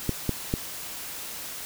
clicks, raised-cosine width 3 ms, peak -11 dBFS, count 3, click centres 0.093 / 0.293 / 0.539 s, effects white hiss -37 dBFS RMS until 1.65 s

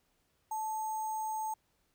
sine tone with sample-and-hold, 872 Hz, A5, 16 cents flat, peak -33 dBFS, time 0.51-1.54 s, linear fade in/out 5 ms, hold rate 7350 Hz, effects pink hiss -75 dBFS RMS until 1.94 s

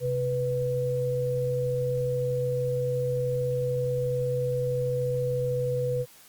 sine tone pair together, 130.81 / 493.9 Hz, C3 / B4, 0 / 0 cents, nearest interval octave + major seventh, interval 2300 cents, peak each -29 / -26 dBFS, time 0-6.06 s, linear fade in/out 50 ms, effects white hiss -53 dBFS RMS until 6.28 s + Opus 48 kbps

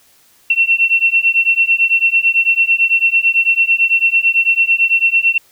sine beating tone pair, 2707 / 2716 Hz, E7 / F7, +45 / -49 cents, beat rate 9 Hz, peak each -13 dBFS, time 0.5-5.38 s, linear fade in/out 5 ms, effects white hiss -51 dBFS RMS until 5.51 s

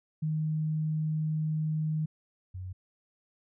sine tone pair in turn, 155.56 / 92.24 Hz, D#3 / F#2, 0 / -5 cents, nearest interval major sixth, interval 905 cents, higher first, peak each -27 / -36 dBFS, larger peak first, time 0.22-2.06 / 2.54-2.73 s, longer first, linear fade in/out 10 ms, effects none

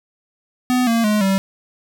square tone with pitch steps, 250.9 / 230.1 / 211 / 193.47 Hz, B3 / A#3 / G#3 / G3, +28 / -22 / +28 / -22 cents, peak -15 dBFS, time 0.7-1.38 s, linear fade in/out 0 ms, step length 170 ms, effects none

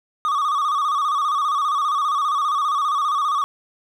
triangle tone with vibrato, 1174.7 Hz, D6, in tune, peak -16 dBFS, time 0.25-3.44 s, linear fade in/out 0 ms, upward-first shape square, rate 15 Hz, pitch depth 76 cents each way, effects none

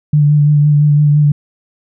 sine tone with vibrato, 147.7 Hz, D3, 10 cents sharp, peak -6 dBFS, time 0.13-1.32 s, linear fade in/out 5 ms, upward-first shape sine, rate 5.9 Hz, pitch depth 23 cents each way, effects none

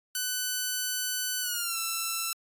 5% pulse tone with pitch glide, 1500 to 1336.3 Hz, F#6 to E6, +23 to +23 cents, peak -18 dBFS, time 0.15-2.33 s, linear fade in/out 2 ms, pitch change -200 cents, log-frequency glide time 1.41-1.78 s, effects AAC 64 kbps

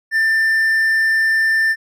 triangle tone, 1785 Hz, A6, 24 cents sharp, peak -11 dBFS, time 0.11-1.76 s, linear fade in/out 50 ms, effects none

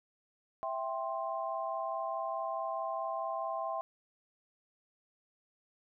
sine chord, C major, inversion first, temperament equal with one note detuned, 659.3 / 784 / 1051.3 Hz, E5 / G5 / C6, 0 / 0 / +8 cents, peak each -37 / -39 / -38 dBFS, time 0.63-3.81 s, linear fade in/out 0 ms, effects none

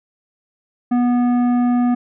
triangle tone with tanh clipping, 244.2 Hz, B3, 19 cents flat, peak -15 dBFS, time 0.91-1.95 s, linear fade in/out 10 ms, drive 15 dB, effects none

